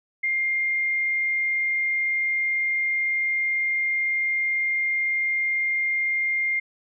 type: tone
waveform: sine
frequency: 2113 Hz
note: C7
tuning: 16 cents sharp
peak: -21 dBFS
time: 0.23-6.6 s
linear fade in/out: 10 ms
effects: none